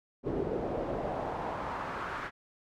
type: noise with band-pass filter sweep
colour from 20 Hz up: brown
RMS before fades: -35 dBFS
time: 0.23-2.31 s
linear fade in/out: 50 ms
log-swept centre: 380 to 1500 Hz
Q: 1.9
effects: none